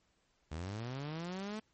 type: linear sweep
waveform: sawtooth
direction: up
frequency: 73.42 to 220 Hz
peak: -35 dBFS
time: 0.51-1.6 s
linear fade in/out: 10 ms
effects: pink hiss -75 dBFS RMS until 1.73 s + MP3 32 kbps